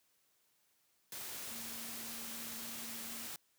sine tone in noise, 230.1 Hz, A#3, 22 cents flat, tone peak -53 dBFS, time 1.51-3.27 s, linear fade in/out 2 ms, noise white, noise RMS -45 dBFS, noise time 1.12-3.36 s, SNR -11 dB, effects white hiss -75 dBFS RMS until 3.58 s + high-pass 60 Hz 12 dB/octave

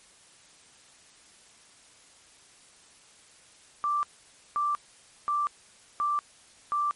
sine tone bursts, 1174.7 Hz, D6, in tune, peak -24 dBFS, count 5, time 3.84-6.91 s, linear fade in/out 0 ms, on 190 ms, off 530 ms, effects white hiss -56 dBFS RMS until 6.95 s + MP3 48 kbps

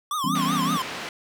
square tone with vibrato, 1131 Hz, C#6, 34 cents sharp, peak -25 dBFS, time 0.11-0.82 s, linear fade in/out 2 ms, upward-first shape triangle, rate 5.3 Hz, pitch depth 200 cents each way
sine chord, C# half-diminished seventh, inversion first, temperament equal, 164.81 / 196 / 246.9 / 277.2 Hz, E3 / G3 / B3 / C#4, 0 / 0 / 0 / 0 cents, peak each -29 dBFS, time 0.24-0.77 s, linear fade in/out 5 ms
white band-pass noise, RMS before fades -34 dBFS, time 0.35-1.09 s, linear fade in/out 2 ms, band 130 to 2900 Hz, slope 12 dB/octave
effects none

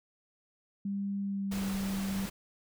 sine tone with pitch glide, 199 to 194.9 Hz, G3 to G3, +26 to -10 cents, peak -31 dBFS, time 0.85-2.26 s, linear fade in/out 5 ms, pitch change -36 cents, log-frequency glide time 1.2-1.67 s
pink noise, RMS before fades -41 dBFS, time 1.51-2.3 s, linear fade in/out 10 ms
effects none

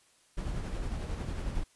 brown noise with tremolo, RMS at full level -33 dBFS, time 0.37-1.64 s, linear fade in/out 10 ms, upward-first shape sine, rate 11 Hz, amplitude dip 35%, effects white hiss -65 dBFS RMS until 1.75 s + resampled to 24000 Hz

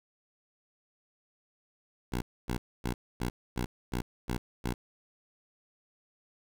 10% pulse tone bursts, 61 Hz, B1, 21 cents flat, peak -22 dBFS, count 8, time 2.12-4.74 s, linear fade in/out 10 ms, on 100 ms, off 260 ms, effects none

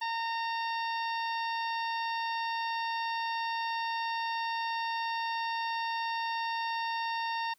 harmonic tone, 917 Hz, A#5, 29 cents flat, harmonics 1 / 2 / 3 / 4 / 5 / 6, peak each -32 / -38 / -42 / -44 / -46 / -48 dBFS, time 0.01-7.54 s, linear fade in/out 10 ms, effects white hiss -69 dBFS RMS until 7.58 s

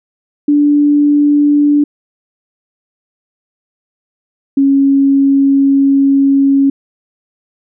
sine tone pair in turn, 291.8 / 275.5 Hz, D4 / C#4, -11 / -11 cents, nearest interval minor second, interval 100 cents, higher first, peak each -6 dBFS, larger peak neither, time 0.48-1.84 / 4.57-6.7 s, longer second, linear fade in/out 5 ms, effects none

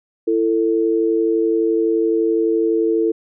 sine tone pair together, 333.9 / 445.7 Hz, E4 / A4, +22 / +22 cents, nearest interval perfect fourth, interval 500 cents, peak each -17 dBFS, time 0.27-3.12 s, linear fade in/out 10 ms, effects none

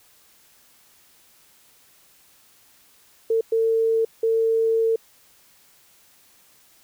sine tone bursts at uneven times, 450.8 Hz, A4, 42 cents sharp, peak -17 dBFS, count 3, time 3.3-3.41 / 3.52-4.05 / 4.23-4.96 s, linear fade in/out 5 ms, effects white hiss -56 dBFS RMS until 6.83 s

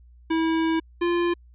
square tone pair in turn, 324.7 / 346.3 Hz, E4 / F4, -26 / -15 cents, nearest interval minor second, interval 111 cents, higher second, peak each -21 dBFS, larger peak neither, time 0.3-0.8 / 1.01-1.34 s, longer first, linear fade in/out 10 ms, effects added 60 Hz sine -48 dBFS peak until 1.54 s + resampled to 8000 Hz

